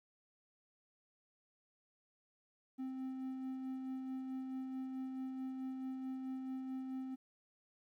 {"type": "tone with tremolo", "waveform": "triangle", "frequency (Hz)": 261.6, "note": "C4", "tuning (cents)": 0, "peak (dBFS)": -37, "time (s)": [2.78, 7.16], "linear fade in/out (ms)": 20, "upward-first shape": "sine", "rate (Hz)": 4.6, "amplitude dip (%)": 30, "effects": ["13-bit"]}